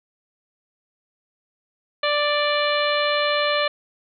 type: harmonic tone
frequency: 588 Hz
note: D5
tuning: 2 cents sharp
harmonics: 1 / 2 / 3 / 4 / 5 / 6 / 7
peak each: -22 / -25 / -27 / -28 / -29 / -30 / -30 dBFS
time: 2.03-3.68 s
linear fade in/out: 5 ms
effects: none